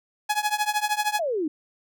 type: tone with tremolo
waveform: sawtooth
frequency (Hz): 841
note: G#5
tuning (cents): +22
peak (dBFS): -15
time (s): 0.29-1.2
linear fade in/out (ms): 10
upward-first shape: triangle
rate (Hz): 13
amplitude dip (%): 95
type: exponential sweep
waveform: sine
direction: down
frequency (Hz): 714 to 290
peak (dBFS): -23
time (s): 1.19-1.48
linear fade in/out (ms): 5
effects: none